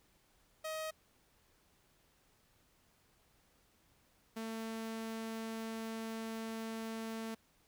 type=tone pair in turn; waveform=sawtooth; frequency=630 / 224 Hz; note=D#5 / A3; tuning=+21 / +31 cents; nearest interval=octave + tritone; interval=1790 cents; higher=first; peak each=-35 / -36 dBFS; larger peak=first; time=0.64-0.91 / 4.36-7.35 s; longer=second; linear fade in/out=10 ms; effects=pink hiss -71 dBFS RMS until 7.67 s